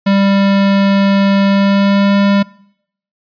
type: tone with pitch glide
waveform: square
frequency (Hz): 197.4 to 199.69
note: G3 to G3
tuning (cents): +12 to +32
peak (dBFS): -9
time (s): 0.06-2.43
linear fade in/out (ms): 10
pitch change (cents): +20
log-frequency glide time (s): 1.45-2.18
effects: noise-tail reverb RT60 0.7 s tail -22 dB re dry + resampled to 11025 Hz